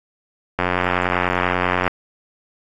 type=click train; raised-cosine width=0.5 ms; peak=-3 dBFS; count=117; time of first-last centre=0.59-1.877 s; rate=90.1 Hz; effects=AAC 48 kbps